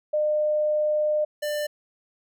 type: tone pair in turn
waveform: sine / square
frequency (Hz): 605 / 595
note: D#5 / D5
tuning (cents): -49 / +22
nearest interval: unison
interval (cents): 29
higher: first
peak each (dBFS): -20 / -26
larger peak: first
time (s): 0.13-1.25 / 1.42-1.67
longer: first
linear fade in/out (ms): 10
effects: none

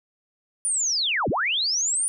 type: linear two-way sweep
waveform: sine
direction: down then up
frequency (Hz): 9550 to 64 to 9550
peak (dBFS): -21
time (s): 0.65-2.08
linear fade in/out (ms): 0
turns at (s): 1.29
effects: none

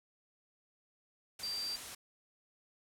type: tone in noise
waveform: sine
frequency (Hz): 4699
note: D8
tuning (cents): 0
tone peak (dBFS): -36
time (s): 1.43-1.76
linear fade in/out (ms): 5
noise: white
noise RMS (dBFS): -45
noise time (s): 1.39-1.95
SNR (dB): +6
effects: low-pass 11000 Hz 12 dB/octave

